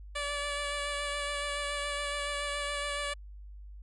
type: tone with vibrato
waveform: 10% pulse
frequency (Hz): 577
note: D5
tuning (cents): -31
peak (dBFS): -24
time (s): 0.15-3.14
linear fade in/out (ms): 10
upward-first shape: sine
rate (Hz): 7.1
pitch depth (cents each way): 15
effects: added 50 Hz sine -44 dBFS peak until 3.82 s + resampled to 24000 Hz